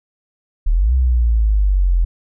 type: exponential two-way sweep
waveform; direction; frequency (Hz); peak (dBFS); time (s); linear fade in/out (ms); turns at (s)
sine; up then down; 34 to 65.41 to 42.13; -11; 0.66-2.05; 10; 0.94
effects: none